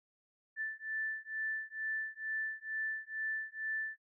sine beating tone pair, 1760 / 1762.2 Hz, A6 / A6, 0 / +2 cents, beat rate 2.2 Hz, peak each -39 / -39 dBFS, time 0.56-3.98 s, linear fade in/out 50 ms, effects none

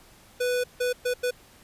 square tone bursts at uneven times, 494.7 Hz, B4, 3 cents sharp, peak -24 dBFS, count 4, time 0.4-0.64 / 0.8-0.93 / 1.05-1.14 / 1.23-1.31 s, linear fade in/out 10 ms, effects pink hiss -54 dBFS RMS until 1.63 s + resampled to 32000 Hz

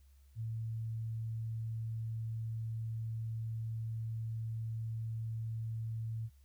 sine tone, 112.5 Hz, A2, 39 cents sharp, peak -36 dBFS, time 0.35-6.3 s, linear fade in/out 50 ms, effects added 68 Hz sine -59 dBFS peak until 6.44 s + white hiss -75 dBFS RMS until 6.44 s

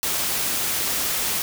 white noise, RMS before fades -24 dBFS, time 0.03-1.42 s, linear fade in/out 0 ms, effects none

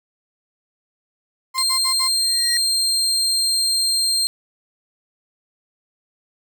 35% pulse tone bursts, 1046.5 Hz, C6, in tune, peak -22 dBFS, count 4, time 1.54-2.085 s, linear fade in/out 20 ms, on 95 ms, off 55 ms
30% pulse tone, 4186 Hz, C8, in tune, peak -14 dBFS, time 1.58-4.27 s, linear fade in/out 0 ms
square tone with exponential growth, 1906 Hz, A#6, 38 cents sharp, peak -22 dBFS, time 2.12-2.57 s, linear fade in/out 1 ms, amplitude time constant 96 ms
effects none

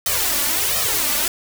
white noise with flanger, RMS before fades -20 dBFS, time 0.06-1.28 s, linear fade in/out 2 ms, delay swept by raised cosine 1.6 to 3.5 ms, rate 1.4 Hz, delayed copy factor +1, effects none

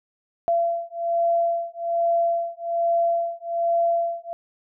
sine beating tone pair, 679 / 680.2 Hz, F5 / F5, -49 / -46 cents, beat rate 1.2 Hz, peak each -23 dBFS, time 0.48-4.33 s, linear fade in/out 0 ms, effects none

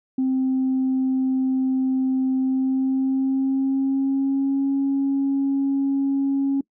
sine tone with pitch glide, 261.6 to 274.9 Hz, C4 to C#4, 0 to -14 cents, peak -17 dBFS, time 0.18-6.61 s, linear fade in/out 5 ms, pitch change +86 cents, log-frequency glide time 2.38-4.72 s, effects noise-tail reverb RT60 0.1 s tail -23 dB re dry + tanh soft clip ceiling -15 dBFS

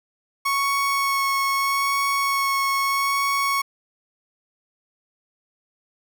30% pulse tone with vibrato, 1105 Hz, C#6, 6 cents flat, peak -17 dBFS, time 0.45-3.62 s, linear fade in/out 10 ms, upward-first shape sine, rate 0.79 Hz, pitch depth 11 cents each way, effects none

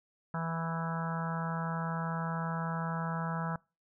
harmonic tone with a mistuned harmonic, 164.81 Hz, E3, in tune, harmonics 1 / 3 / 4 / 5 / 6 / 7 / 8 / 9 / 10, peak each -34 / -47 / -43 / -44 / -41 / -49 / -41 / -46 / -48 dBFS, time 0.34-3.56 s, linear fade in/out 2 ms, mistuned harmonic 9, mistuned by +17 cents, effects noise-tail reverb RT60 0.3 s tail -25 dB re dry

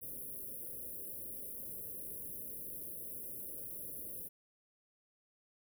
white band-stop noise, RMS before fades -45 dBFS, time 0.01-4.29 s, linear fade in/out 20 ms, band 590 to 10000 Hz, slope 96 dB/octave, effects none

